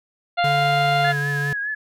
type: harmonic tone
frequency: 698.5 Hz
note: F5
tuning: in tune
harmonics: 1 / 2 / 3 / 4 / 5 / 6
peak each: -18 / -24 / -28 / -30 / -32 / -34 dBFS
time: 0.37-1.13 s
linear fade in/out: 20 ms
type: tone with pitch glide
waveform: square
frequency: 145 to 143.25 Hz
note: D3 to D3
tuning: -22 to -43 cents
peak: -24 dBFS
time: 0.44-1.53 s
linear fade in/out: 2 ms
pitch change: -21 cents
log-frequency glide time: 0.96-1.19 s
type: tone with vibrato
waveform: sine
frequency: 1681 Hz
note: G#6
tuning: 20 cents sharp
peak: -23 dBFS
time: 1.04-1.75 s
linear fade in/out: 10 ms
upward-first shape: triangle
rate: 4.9 Hz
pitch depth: 62 cents each way
effects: none